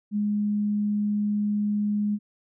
sine tone, 207.7 Hz, G#3, in tune, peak -22 dBFS, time 0.11-2.19 s, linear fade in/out 50 ms, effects none

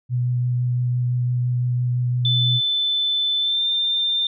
sine tone with vibrato, 123.47 Hz, B2, in tune, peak -18 dBFS, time 0.09-2.61 s, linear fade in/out 50 ms, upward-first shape triangle, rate 5.9 Hz, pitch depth 12 cents each way
sine tone with pitch glide, 3520 to 3592 Hz, A7 to A7, 0 to +35 cents, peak -18 dBFS, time 2.25-4.27 s, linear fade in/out 2 ms, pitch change +35 cents, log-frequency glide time 3.4-3.64 s
effects none

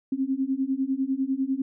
sine beating tone pair, 261.6 / 271.6 Hz, C4 / C#4, 0 / -35 cents, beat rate 10 Hz, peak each -27 / -26 dBFS, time 0.12-1.62 s, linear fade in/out 5 ms, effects none

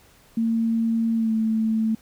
sine tone with pitch glide, 227.4 to 221.2 Hz, A#3 to A3, -43 to +9 cents, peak -19 dBFS, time 0.37-1.95 s, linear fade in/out 5 ms, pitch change -48 cents, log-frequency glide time 1.15-1.32 s, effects pink hiss -55 dBFS RMS until 2.01 s

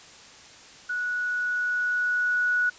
sine tone with level ramp, 1468 Hz, F#6, 14 cents flat, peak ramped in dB -26 to -20 dBFS, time 0.89-2.7 s, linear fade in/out 10 ms, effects white hiss -48 dBFS RMS until 2.78 s + resampled to 16000 Hz

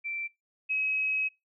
sine tone pair in turn, 2343 / 2550 Hz, D7 / D#7, -5 / +42 cents, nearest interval minor second, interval 147 cents, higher second, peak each -32 / -26 dBFS, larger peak second, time 0.04-0.28 / 0.69-1.29 s, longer second, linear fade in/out 20 ms, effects noise-tail reverb RT60 0.2 s tail -22 dB re dry

